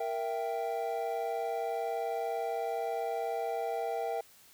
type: chord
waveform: triangle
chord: E diminished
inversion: second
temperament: equal with one note detuned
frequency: 466.2 / 664.2 / 784 Hz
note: Bb4 / E5 / G5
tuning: 0 / +13 / 0 cents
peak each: -34 dBFS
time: 0-4.21 s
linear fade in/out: 5 ms
effects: white hiss -59 dBFS RMS until 4.53 s